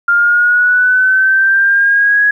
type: linear sweep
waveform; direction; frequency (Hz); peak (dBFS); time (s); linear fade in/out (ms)
sine; up; 1396.9 to 1673; -7; 0.08-2.31; 5
effects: 8-bit